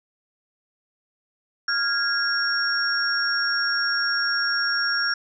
sine tone cluster, 1400 / 1644 / 5540 Hz, F6 / G#6 / F8, +4 / -18 / -15 cents, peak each -25 dBFS, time 1.68-5.14 s, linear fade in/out 5 ms, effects none

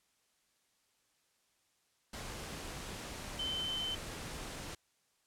sine tone in noise, 3073 Hz, G7, 35 cents flat, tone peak -35 dBFS, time 3.39-3.95 s, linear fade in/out 5 ms, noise pink, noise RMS -44 dBFS, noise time 2.13-4.75 s, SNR +6 dB, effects white hiss -75 dBFS RMS until 5.26 s + low-pass 10000 Hz 12 dB/octave

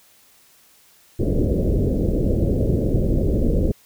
pink low-pass noise, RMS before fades -19 dBFS, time 1.19-3.72 s, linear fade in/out 10 ms, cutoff 540 Hz, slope 48 dB/octave, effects white hiss -54 dBFS RMS until 3.85 s

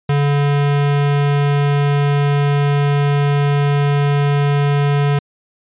square tone, 143.3 Hz, D3, 42 cents flat, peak -13 dBFS, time 0.09-5.19 s, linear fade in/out 5 ms, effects resampled to 8000 Hz

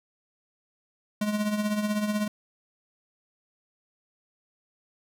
square tone with tremolo, 210 Hz, G#3, 19 cents sharp, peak -23 dBFS, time 1.21-2.28 s, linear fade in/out 5 ms, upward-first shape triangle, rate 16 Hz, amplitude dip 65%, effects none

